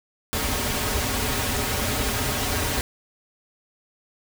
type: noise with comb filter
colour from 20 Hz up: pink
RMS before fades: -25 dBFS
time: 0.33-2.81 s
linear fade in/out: 0 ms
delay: 5.9 ms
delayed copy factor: -0.75
effects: none